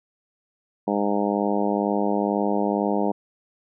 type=harmonic tone; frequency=102.1 Hz; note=G#2; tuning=29 cents flat; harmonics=2 / 3 / 4 / 5 / 6 / 7 / 8 / 9; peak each=-25 / -27 / -28 / -29 / -30 / -30 / -31 / -32 dBFS; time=0.87-3.12 s; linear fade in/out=10 ms; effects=none